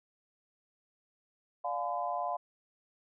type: chord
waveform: sine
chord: D diminished seventh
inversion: none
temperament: just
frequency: 587.3 / 704.8 / 845.8 / 1014.9 Hz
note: D5 / F5 / Ab5 / Cb6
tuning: 0 / +16 / +31 / +47 cents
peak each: -40 / -34 / -40 / -37 dBFS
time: 1.64-2.37 s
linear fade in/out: 10 ms
effects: none